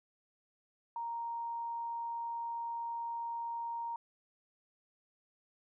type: tone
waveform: sine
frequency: 932.3 Hz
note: A#5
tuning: in tune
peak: -36 dBFS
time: 0.96-3.96 s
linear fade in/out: 2 ms
effects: none